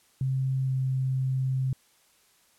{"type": "tone with pitch glide", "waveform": "sine", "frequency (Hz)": [132.4, 131.33], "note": ["C3", "C3"], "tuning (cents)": [21, 7], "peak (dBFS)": -24, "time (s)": [0.21, 1.73], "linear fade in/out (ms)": 2, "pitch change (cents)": -14, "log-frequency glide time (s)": [0.65, 0.7], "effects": ["white hiss -63 dBFS RMS until 2.58 s", "low-pass 12000 Hz 12 dB/octave"]}